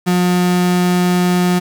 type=tone; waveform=35% pulse; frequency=179 Hz; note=F3; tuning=43 cents sharp; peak=-10 dBFS; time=0.06-1.6 s; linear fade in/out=20 ms; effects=7-bit